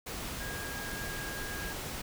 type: tone in noise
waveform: sine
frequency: 1632 Hz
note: G#6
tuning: 31 cents flat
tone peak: -41 dBFS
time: 0.4-1.73 s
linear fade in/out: 10 ms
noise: pink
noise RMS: -39 dBFS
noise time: 0.06-2.02 s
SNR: -5 dB
effects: none